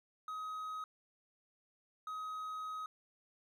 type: tone bursts at uneven times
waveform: triangle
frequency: 1264 Hz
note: D#6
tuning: 27 cents sharp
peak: -38 dBFS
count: 2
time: 0.28-0.84 / 2.07-2.86 s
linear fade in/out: 2 ms
effects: none